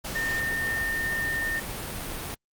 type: tone in noise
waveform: sine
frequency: 1817 Hz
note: A#6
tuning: 45 cents flat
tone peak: -26 dBFS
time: 0.15-1.6 s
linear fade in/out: 10 ms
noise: pink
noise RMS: -34 dBFS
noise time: 0.04-2.35 s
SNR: +5 dB
effects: Opus 48 kbps